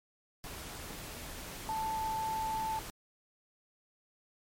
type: tone in noise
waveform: sine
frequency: 880 Hz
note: A5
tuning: in tune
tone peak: -32 dBFS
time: 1.69-2.79 s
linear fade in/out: 0 ms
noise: pink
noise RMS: -44 dBFS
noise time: 0.44-2.9 s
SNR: +9 dB
effects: MP3 64 kbps